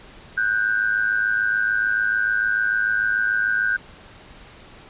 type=tone pair together; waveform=sine; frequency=1475 / 1581.8 Hz; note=F#6 / G6; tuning=-6 / +15 cents; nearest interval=minor second; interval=121 cents; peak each=-21 dBFS; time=0.37-3.77 s; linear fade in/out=10 ms; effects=pink hiss -45 dBFS RMS until 4.89 s + resampled to 8000 Hz